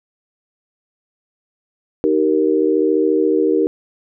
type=chord; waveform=sine; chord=Eb major; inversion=none; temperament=equal with one note detuned; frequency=311.1 / 385.3 / 466.2 Hz; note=Eb4 / G4 / Bb4; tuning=0 / -30 / 0 cents; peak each=-17 dBFS; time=2.04-3.67 s; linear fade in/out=0 ms; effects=none